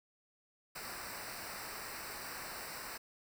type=noise with comb filter; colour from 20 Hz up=pink; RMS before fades=-45 dBFS; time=0.75-2.98 s; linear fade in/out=10 ms; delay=0.3 ms; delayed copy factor=-0.8; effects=none